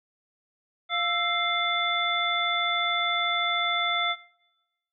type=harmonic tone with a mistuned harmonic; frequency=698.5 Hz; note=F5; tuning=in tune; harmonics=1 / 2 / 3 / 5; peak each=-31 / -29 / -29 / -28 dBFS; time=0.89-4.16 s; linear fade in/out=50 ms; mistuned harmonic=2; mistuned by=-85 cents; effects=noise-tail reverb RT60 0.9 s tail -20 dB re dry